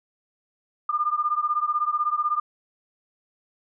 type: beating tone pair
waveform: sine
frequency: 1200 / 1216 Hz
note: D6 / D#6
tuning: +37 / -40 cents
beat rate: 16 Hz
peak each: -24 / -25 dBFS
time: 0.89-2.4 s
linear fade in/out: 5 ms
effects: none